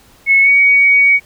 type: tone with pitch glide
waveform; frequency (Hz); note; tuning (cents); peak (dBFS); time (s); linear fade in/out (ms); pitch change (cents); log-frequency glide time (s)
sine; 2193 to 2248; C#7 to C#7; -19 to +24; -6; 0.26-1.2; 50; +43; 0.42-0.5
effects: pink hiss -47 dBFS RMS until 1.25 s